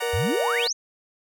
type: chord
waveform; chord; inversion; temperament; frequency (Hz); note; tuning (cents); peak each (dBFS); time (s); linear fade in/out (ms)
15% pulse; D augmented; none; equal; 587.3 / 740 / 932.3; D5 / F#5 / A#5; 0 / 0 / 0; -29 / -25 / -25; 0-0.68; 10
type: tone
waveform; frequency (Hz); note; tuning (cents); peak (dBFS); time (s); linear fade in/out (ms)
sine; 474.3; A#4; +30; -25; 0.02-0.67; 5
type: exponential sweep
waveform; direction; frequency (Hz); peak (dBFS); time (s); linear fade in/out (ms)
sine; up; 73 to 6645; -23; 0.13-0.73; 10
effects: none